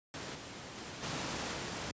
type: noise with level steps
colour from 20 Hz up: pink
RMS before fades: -42 / -46 / -44 / -37 / -39 dBFS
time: 0.14-1.91 s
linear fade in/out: 0 ms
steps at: 0.34 / 0.75 / 1.02 / 1.53 s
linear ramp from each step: 20 ms
effects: high-pass 100 Hz 12 dB/octave + resampled to 16000 Hz